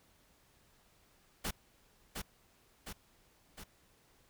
pink noise with echo, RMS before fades -37 dBFS, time 1.44-1.51 s, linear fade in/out 10 ms, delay 710 ms, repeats 3, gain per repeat -4 dB, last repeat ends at 3.64 s, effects pink hiss -68 dBFS RMS until 4.29 s

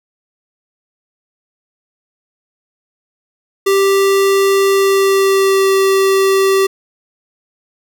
square tone with pitch glide, 392 to 387.5 Hz, G4 to G4, 0 to -20 cents, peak -10 dBFS, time 3.66-6.67 s, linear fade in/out 10 ms, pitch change -20 cents, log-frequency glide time 4.7-5.69 s, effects none

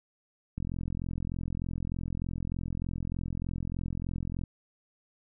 click train, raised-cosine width 5 ms, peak -22 dBFS, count 168, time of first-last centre 0.58-4.437 s, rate 43.3 Hz, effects none

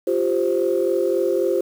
sine chord, F suspended second, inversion none, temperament just, 349.2 / 392.9 / 523.8 Hz, F4 / G4 / C5, 0 / +4 / +2 cents, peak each -21 dBFS, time 0.07-1.61 s, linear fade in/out 5 ms, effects tanh soft clip ceiling -9 dBFS + 7-bit

